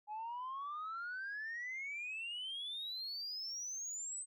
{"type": "exponential sweep", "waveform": "sine", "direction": "up", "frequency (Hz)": [830.6, 8270], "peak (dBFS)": -39, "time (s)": [0.07, 4.26], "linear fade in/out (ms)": 50, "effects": ["tanh soft clip ceiling -38 dBFS"]}